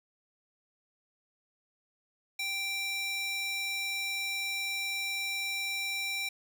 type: tone with high-pass filter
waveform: square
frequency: 784 Hz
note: G5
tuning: in tune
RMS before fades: -34 dBFS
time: 2.39-6.29 s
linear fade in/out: 5 ms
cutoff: 2700 Hz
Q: 2.3
effects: none